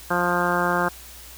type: harmonic tone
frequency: 176.1 Hz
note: F3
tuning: 15 cents sharp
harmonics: 1 / 2 / 3 / 4 / 5 / 6 / 7 / 8 / 9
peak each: -28 / -28 / -28 / -28 / -28 / -28 / -28 / -28 / -28 dBFS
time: 0.1-0.89 s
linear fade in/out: 10 ms
effects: added 60 Hz sine -46 dBFS peak until 1.37 s + white hiss -43 dBFS RMS until 1.37 s